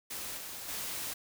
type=noise with level steps; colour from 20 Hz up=white; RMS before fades=-40 / -43 / -38 dBFS; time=0.1-1.14 s; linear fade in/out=10 ms; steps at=0.37 / 0.68 s; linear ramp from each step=5 ms; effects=none